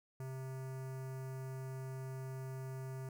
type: tone with notch filter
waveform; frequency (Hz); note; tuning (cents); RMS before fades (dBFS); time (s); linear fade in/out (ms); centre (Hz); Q
square; 131.6; C3; +10; -44; 0.2-3.09; 2; 3500; 0.61
effects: none